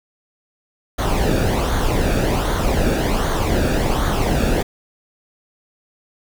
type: noise with flanger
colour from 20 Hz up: brown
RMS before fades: -18 dBFS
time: 0.98-4.63 s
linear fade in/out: 10 ms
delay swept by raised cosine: 0.38 to 0.99 ms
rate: 1.3 Hz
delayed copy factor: -0.6
effects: none